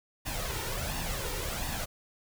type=noise with flanger; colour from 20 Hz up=pink; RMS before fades=-34 dBFS; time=0.25-1.86 s; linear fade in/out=20 ms; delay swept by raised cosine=1.1 to 2.2 ms; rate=1.4 Hz; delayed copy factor=+0.6; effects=none